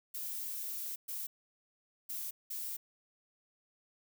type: noise bursts at uneven times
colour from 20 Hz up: violet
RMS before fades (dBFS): -40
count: 4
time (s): 0.14-0.96 / 1.08-1.27 / 2.09-2.31 / 2.5-2.77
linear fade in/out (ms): 10
effects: none